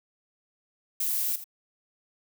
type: noise with echo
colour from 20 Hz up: violet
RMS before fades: -28 dBFS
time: 1-1.36 s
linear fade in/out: 5 ms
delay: 82 ms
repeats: 1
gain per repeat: -13 dB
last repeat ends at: 1.442 s
effects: none